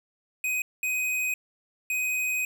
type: tone bursts at uneven times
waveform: square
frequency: 2508 Hz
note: D#7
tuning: 13 cents sharp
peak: -26 dBFS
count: 3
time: 0.44-0.62 / 0.83-1.34 / 1.9-2.45 s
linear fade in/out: 2 ms
effects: none